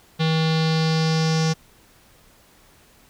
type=tone with low-pass filter sweep; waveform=square; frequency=160 Hz; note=D#3; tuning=49 cents sharp; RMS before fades=-20 dBFS; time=0.19-1.54 s; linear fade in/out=20 ms; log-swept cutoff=3800 to 5700 Hz; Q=3.8; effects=pink hiss -54 dBFS RMS until 3.09 s